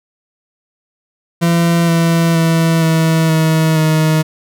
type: tone with pitch steps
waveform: 40% pulse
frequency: 169.2 / 166.68 / 164.19 / 161.75 / 159.33 / 156.96 Hz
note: E3 / E3 / E3 / E3 / D#3 / D#3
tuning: +45 / +19 / -7 / -32 / +41 / +15 cents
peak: -9 dBFS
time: 1.41-4.23 s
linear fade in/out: 20 ms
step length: 470 ms
effects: none